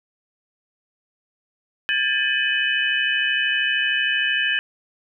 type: tone cluster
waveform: sine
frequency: 1620 / 1753 / 2523 / 2988 Hz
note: G#6 / A6 / D#7 / F#7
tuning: -43 / -7 / +23 / +16 cents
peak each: -24 dBFS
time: 1.89-4.59 s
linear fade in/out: 0 ms
effects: none